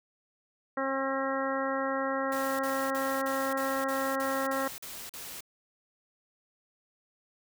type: harmonic tone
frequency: 269.1 Hz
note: C4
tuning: 49 cents sharp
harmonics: 1 / 2 / 3 / 4 / 5 / 6 / 7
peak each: -35 / -32 / -38 / -36 / -36 / -41 / -39 dBFS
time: 0.77-4.68 s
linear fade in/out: 5 ms
type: noise bursts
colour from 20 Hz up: white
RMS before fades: -42 dBFS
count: 10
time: 2.32-5.407 s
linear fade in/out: 2 ms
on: 270 ms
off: 43 ms
effects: none